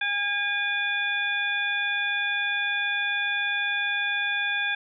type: harmonic tone with a mistuned harmonic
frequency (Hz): 813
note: G#5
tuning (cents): -37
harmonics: 1 / 2 / 3 / 4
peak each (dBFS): -36 / -26 / -29 / -32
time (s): 0.01-4.75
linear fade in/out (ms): 5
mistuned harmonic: 4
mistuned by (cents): +110
effects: none